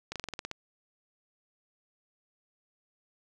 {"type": "slowing click train", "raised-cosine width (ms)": 0.2, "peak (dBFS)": -19, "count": 9, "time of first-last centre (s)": [0.12, 0.514], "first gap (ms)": 37, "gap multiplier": 1.08, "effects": []}